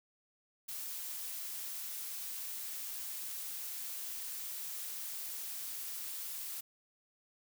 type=noise; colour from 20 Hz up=blue; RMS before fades=-42 dBFS; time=0.68-6.61 s; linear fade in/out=10 ms; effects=none